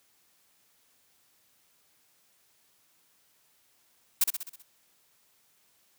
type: noise with echo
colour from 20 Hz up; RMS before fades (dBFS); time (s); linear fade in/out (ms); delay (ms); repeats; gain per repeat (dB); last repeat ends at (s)
blue; -22; 4.21-4.24; 5; 64; 6; -5; 4.624
effects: white hiss -67 dBFS RMS until 5.98 s + high-pass 60 Hz 12 dB/octave